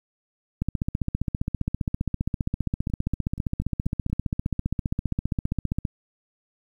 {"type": "two click trains", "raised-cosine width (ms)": 5, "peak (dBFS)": [-12, -24], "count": [80, 6], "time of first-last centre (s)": [[0.62, 5.852], [2.9, 4.099]], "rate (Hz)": [15.1, 4.17], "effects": ["9-bit"]}